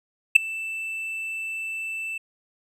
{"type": "tone with ADSR envelope", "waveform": "triangle", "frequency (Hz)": 2652, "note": "E7", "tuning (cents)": 10, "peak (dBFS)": -3, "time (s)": [0.35, 2.18], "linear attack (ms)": 12, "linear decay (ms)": 5, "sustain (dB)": -24, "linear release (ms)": 6, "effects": ["resampled to 32000 Hz"]}